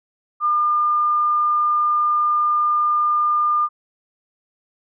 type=tone; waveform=sine; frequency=1205 Hz; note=D6; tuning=44 cents sharp; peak=-15 dBFS; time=0.4-3.69 s; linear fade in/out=50 ms; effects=none